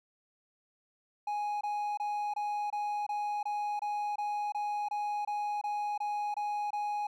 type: tone bursts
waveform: triangle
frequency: 830.6 Hz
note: G#5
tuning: in tune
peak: -29 dBFS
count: 16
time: 1.27-7.07 s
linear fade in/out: 5 ms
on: 340 ms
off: 24 ms
effects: none